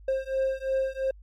triangle beating tone pair, 530 / 532.9 Hz, C5 / C5, +22 / +32 cents, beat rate 2.9 Hz, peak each -26 dBFS, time 0.08-1.11 s, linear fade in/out 5 ms, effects added 50 Hz sine -46 dBFS peak until 1.22 s + MP3 64 kbps

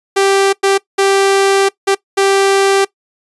sawtooth tone bursts at uneven times, 392 Hz, G4, in tune, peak -5 dBFS, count 5, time 0.16-0.53 / 0.63-0.78 / 0.98-1.69 / 1.87-1.95 / 2.17-2.85 s, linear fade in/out 10 ms, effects noise-tail reverb RT60 0.1 s tail -20 dB re dry + resampled to 24000 Hz

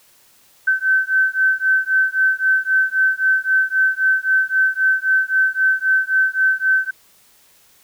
sine beating tone pair, 1535 / 1538.8 Hz, G6 / G6, -37 / -33 cents, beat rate 3.8 Hz, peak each -17 dBFS, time 0.67-6.91 s, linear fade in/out 10 ms, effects white hiss -53 dBFS RMS until 7.83 s

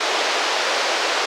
pink band-pass noise, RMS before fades -21 dBFS, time 0-1.26 s, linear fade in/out 10 ms, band 440 to 5700 Hz, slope 24 dB/octave, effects none

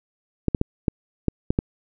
clicks, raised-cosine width 3 ms, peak -6 dBFS, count 7, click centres 0.483 / 0.548 / 0.614 / 0.882 / 1.283 / 1.505 / 1.589 s, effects none

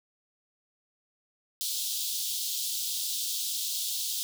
pink high-pass noise, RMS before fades -32 dBFS, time 1.61-4.23 s, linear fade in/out 0 ms, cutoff 3300 Hz, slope 48 dB/octave, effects none

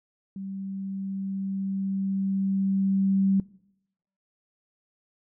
sine tone with level ramp, 194 Hz, G3, 18 cents flat, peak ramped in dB -33 to -19 dBFS, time 0.36-3.4 s, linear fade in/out 2 ms, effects noise-tail reverb RT60 0.8 s tail -22 dB re dry

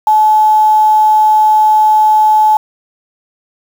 sine tone with quantisation, 860 Hz, A5, 40 cents flat, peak -5 dBFS, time 0.07-2.57 s, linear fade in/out 2 ms, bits 5, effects none

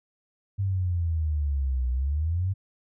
sine exponential two-way sweep, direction down then up, 100 to 61.3 to 98.4 Hz, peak -23 dBFS, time 0.58-2.54 s, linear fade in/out 20 ms, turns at 1.9 s, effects none

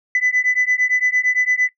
sine beating tone pair, 1996 / 2004.8 Hz, B6 / B6, +18 / +25 cents, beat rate 8.8 Hz, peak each -17 dBFS, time 0.15-1.69 s, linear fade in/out 2 ms, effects noise-tail reverb RT60 0.1 s tail -19 dB re dry + tanh soft clip ceiling -10 dBFS

